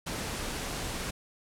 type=noise; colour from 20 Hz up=pink; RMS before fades=-35 dBFS; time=0.06-1.11 s; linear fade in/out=10 ms; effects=low-pass 11000 Hz 12 dB/octave